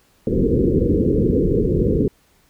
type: low-pass noise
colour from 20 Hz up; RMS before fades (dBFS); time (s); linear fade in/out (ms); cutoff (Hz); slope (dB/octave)
white; -17; 0.27-2.08; 2; 490; 96
effects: pink hiss -58 dBFS RMS until 2.49 s